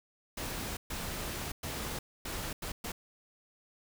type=noise bursts at uneven times; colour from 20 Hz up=pink; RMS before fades=-38 dBFS; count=6; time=0.37-0.77 / 0.9-1.52 / 1.63-1.99 / 2.25-2.53 / 2.62-2.72 / 2.84-2.92 s; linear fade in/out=5 ms; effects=none